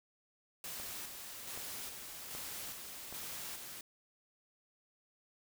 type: noise with tremolo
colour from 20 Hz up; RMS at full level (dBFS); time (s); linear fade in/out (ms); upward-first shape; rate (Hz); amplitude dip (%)
white; -44; 0.64-3.81; 2; square; 1.2; 35
type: click train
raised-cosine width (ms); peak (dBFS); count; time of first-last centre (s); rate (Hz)
1; -34; 4; 0.8-3.126; 1.29
effects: none